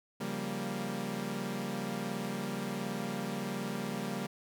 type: chord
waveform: sawtooth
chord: G half-diminished seventh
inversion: second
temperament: equal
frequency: 138.59 / 174.61 / 196 / 233.1 Hz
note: Db3 / F3 / G3 / Bb3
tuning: 0 / 0 / 0 / 0 cents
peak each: -39 / -39 / -34 / -35 dBFS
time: 0.2-4.27 s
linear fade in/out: 10 ms
effects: none